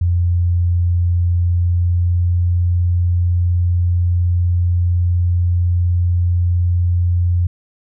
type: tone with pitch glide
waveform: sine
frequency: 87.31 to 87.87 Hz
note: F2 to F2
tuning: 0 to +11 cents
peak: -12 dBFS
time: 0.01-7.47 s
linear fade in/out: 5 ms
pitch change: +11 cents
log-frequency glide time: 1.4-2.41 s
effects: none